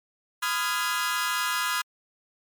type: chord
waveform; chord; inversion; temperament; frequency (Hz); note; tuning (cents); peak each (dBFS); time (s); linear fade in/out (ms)
sawtooth; F half-diminished seventh; second; equal with one note detuned; 1008.5 / 1244.5 / 1396.9 / 1661.2; Cb6 / Eb6 / F6 / Ab6; +36 / 0 / 0 / 0; -27; 0.42-1.82; 10
effects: MP3 96 kbps